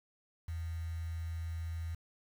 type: tone with quantisation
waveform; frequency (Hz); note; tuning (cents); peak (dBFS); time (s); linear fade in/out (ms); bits
sine; 82.41; E2; 0; -36; 0.48-1.95; 5; 9
effects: none